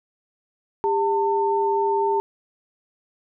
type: tone pair together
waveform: sine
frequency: 400 / 898 Hz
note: G4 / A5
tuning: +35 / +35 cents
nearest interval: octave + major second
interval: 1400 cents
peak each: -21 dBFS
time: 0.84-2.2 s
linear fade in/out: 0 ms
effects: none